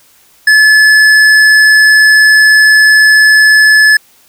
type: tone with hard clipping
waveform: sine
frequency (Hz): 1723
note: A6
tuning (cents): -37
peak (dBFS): -4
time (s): 0.47-3.97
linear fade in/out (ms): 5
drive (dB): 10
effects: white hiss -46 dBFS RMS until 4.28 s